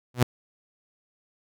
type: tone with exponential growth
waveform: sawtooth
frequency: 123.47 Hz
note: B2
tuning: in tune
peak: -9 dBFS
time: 0.14-0.23 s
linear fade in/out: 5 ms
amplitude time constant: 18 ms
effects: none